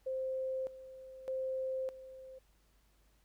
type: tone with tremolo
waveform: sine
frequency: 523.3 Hz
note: C5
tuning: in tune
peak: -34 dBFS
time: 0.06-2.39 s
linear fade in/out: 10 ms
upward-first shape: square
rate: 0.82 Hz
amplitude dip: 80%
effects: added 50 Hz sine -68 dBFS peak until 3.24 s + pink hiss -73 dBFS RMS until 3.24 s